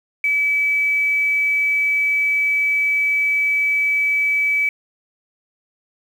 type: tone with quantisation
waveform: sine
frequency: 2294 Hz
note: D7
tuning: 41 cents flat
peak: -15 dBFS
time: 0.24-4.69 s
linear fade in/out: 2 ms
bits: 7
effects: none